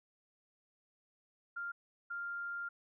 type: tone bursts at uneven times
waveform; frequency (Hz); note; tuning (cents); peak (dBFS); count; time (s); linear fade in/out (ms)
sine; 1396.9; F6; 0; -38; 2; 1.56-1.72 / 2.1-2.69; 10
effects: none